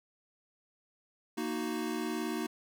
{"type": "chord", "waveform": "square", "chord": "D# minor", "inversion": "second", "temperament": "equal", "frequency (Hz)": [233.1, 311.1, 370], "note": ["A#3", "D#4", "F#4"], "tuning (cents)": [0, 0, 0], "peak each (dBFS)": [-38, -37, -39], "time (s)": [1.37, 2.47], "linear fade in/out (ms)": 10, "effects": []}